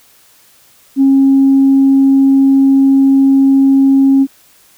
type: tone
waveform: sine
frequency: 271.4 Hz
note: C#4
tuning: 36 cents flat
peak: -4 dBFS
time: 0.96-4.27 s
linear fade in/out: 50 ms
effects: tanh soft clip ceiling -1 dBFS + white hiss -47 dBFS RMS until 4.77 s